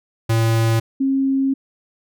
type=tone pair in turn; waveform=square / sine; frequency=113.4 / 269.7 Hz; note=A#2 / C#4; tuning=-47 / -47 cents; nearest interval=octave + minor third; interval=1500 cents; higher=second; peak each=-15 dBFS; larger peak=neither; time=0.29-0.8 / 1-1.54 s; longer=second; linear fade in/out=10 ms; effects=none